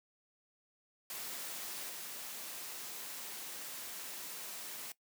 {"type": "noise with level steps", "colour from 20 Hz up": "white", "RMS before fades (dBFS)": [-43, -45], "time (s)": [1.1, 4.92], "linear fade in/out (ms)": 2, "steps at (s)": 1.89, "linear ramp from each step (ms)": 10, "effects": ["noise-tail reverb RT60 0.1 s tail -19 dB re dry", "high-pass 200 Hz 12 dB/octave"]}